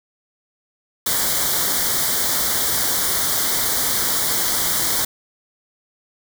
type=band-stop noise; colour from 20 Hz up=white; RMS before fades=-20 dBFS; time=1.06-5.05 s; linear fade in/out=5 ms; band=2200 to 3100 Hz; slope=96 dB/octave; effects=none